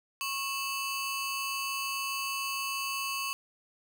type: ring-modulated tone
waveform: sawtooth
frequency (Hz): 1864.7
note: A#6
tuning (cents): 0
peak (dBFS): -25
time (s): 0.21-3.33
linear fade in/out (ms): 0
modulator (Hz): 769
effects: 10-bit